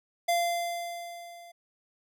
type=tone with level ramp; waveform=square; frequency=690 Hz; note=F5; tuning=21 cents flat; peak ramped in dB=-23 to -48 dBFS; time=0.28-1.52 s; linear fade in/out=10 ms; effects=none